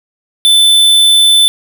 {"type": "tone", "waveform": "square", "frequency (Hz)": 3520, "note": "A7", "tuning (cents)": 0, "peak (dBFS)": -5, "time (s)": [0.45, 1.48], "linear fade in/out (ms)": 0, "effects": []}